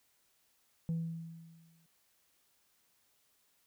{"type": "tone with exponential decay", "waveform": "sine", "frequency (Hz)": 164.81, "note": "E3", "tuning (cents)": 0, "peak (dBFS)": -28, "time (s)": [0.89, 1.86], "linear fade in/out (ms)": 0, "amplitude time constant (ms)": 210, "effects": ["tanh soft clip ceiling -30 dBFS", "white hiss -73 dBFS RMS until 3.66 s"]}